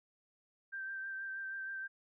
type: tone with vibrato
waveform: sine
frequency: 1568 Hz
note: G6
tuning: in tune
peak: -39 dBFS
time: 0.72-1.88 s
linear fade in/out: 20 ms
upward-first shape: sine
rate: 6.3 Hz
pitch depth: 21 cents each way
effects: none